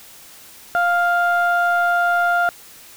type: tone pair together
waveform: sine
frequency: 699.4 / 1400 Hz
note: F5 / F6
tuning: +2 / +4 cents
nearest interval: octave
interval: 1202 cents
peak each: -16 dBFS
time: 0.75-2.49 s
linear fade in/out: 0 ms
effects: tanh soft clip ceiling -10 dBFS + white hiss -43 dBFS RMS until 2.96 s